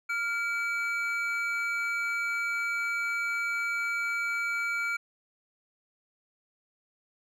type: tone pair together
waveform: triangle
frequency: 1400 / 2296 Hz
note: F6 / D7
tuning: +4 / -40 cents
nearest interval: major sixth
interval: 856 cents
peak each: -29 / -29 dBFS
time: 0.09-4.97 s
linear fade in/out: 10 ms
effects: none